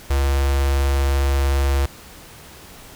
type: tone with notch filter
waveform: square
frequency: 68.7 Hz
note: C#2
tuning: 15 cents flat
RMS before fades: -18 dBFS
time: 0.1-1.86 s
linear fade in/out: 5 ms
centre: 220 Hz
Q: 1.5
effects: pink hiss -42 dBFS RMS until 2.95 s